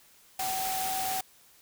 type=tone in noise; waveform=sine; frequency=760 Hz; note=F#5; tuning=46 cents sharp; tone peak=-31 dBFS; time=0.39-1.21 s; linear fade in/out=5 ms; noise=white; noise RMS=-34 dBFS; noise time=0.39-1.21 s; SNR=0 dB; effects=white hiss -59 dBFS RMS until 1.61 s